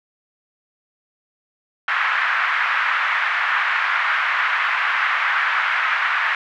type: band-pass noise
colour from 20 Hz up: white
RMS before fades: -20 dBFS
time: 1.88-6.35 s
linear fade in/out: 2 ms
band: 1100 to 2000 Hz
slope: 24 dB/octave
effects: none